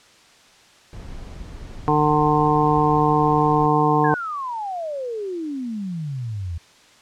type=noise; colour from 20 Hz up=brown; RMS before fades=-36 dBFS; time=0.93-3.66 s; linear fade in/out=2 ms
type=harmonic tone; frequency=150.5 Hz; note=D3; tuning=43 cents sharp; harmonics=1 / 2 / 3 / 5 / 6 / 7; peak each=-22 / -22 / -22 / -22 / -22 / -22 dBFS; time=1.88-4.14 s; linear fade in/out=0 ms
type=exponential sweep; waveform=sine; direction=down; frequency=1700 to 79.9 Hz; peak=-25 dBFS; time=4.04-6.58 s; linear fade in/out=5 ms
effects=white hiss -51 dBFS RMS until 7.01 s + low-pass 6000 Hz 12 dB/octave